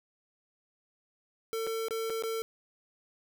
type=tone with dropouts; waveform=square; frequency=450 Hz; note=A4; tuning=39 cents sharp; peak=-32 dBFS; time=1.53-2.42 s; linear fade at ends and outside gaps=0 ms; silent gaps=1.667-1.672 / 1.884-1.908 / 2.098-2.103 / 2.224-2.236 s; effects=none